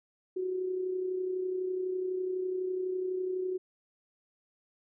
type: tone with amplitude modulation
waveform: sine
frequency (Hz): 370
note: F#4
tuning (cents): 0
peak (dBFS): -28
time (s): 0.36-3.58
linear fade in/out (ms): 10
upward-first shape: sine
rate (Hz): 32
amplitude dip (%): 45
effects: none